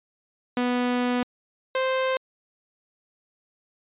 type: tone pair in turn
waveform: sawtooth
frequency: 246.5 / 522.3 Hz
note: B3 / C5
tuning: -3 / -3 cents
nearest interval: octave + minor second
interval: 1300 cents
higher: second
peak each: -18 dBFS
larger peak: neither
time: 0.57-1.23 / 1.75-2.17 s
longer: first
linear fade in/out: 2 ms
effects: resampled to 8000 Hz